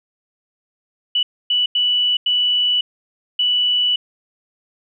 sine tone bursts at uneven times, 2960 Hz, F#7, in tune, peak -14 dBFS, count 5, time 1.15-1.23 / 1.5-1.66 / 1.75-2.17 / 2.26-2.81 / 3.39-3.96 s, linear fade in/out 5 ms, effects none

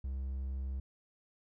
triangle tone, 66.4 Hz, C2, 26 cents sharp, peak -33 dBFS, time 0.04-0.8 s, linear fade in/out 5 ms, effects none

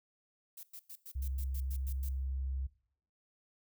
violet noise bursts, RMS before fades -48 dBFS, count 10, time 0.57-2.09 s, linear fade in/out 5 ms, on 62 ms, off 100 ms
sine tone, 66.4 Hz, C2, 26 cents sharp, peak -34 dBFS, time 1.15-2.67 s, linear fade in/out 10 ms
effects noise-tail reverb RT60 0.6 s tail -19 dB re dry

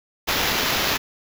white noise with sample-and-hold, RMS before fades -22 dBFS, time 0.27-0.98 s, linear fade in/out 20 ms, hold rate 8820 Hz, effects none

